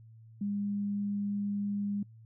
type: tone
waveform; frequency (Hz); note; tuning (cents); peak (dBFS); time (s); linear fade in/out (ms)
sine; 203; G#3; -39; -30; 0.41-2.03; 5
effects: noise-tail reverb RT60 0.1 s tail -25 dB re dry + added 112 Hz sine -51 dBFS peak until 2.25 s